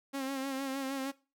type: tone with vibrato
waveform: sawtooth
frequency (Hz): 269.9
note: C#4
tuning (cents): -46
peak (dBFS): -30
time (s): 0.13-1.12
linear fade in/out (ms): 20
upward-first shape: sine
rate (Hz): 6.5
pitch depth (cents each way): 43
effects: noise-tail reverb RT60 0.3 s tail -19 dB re dry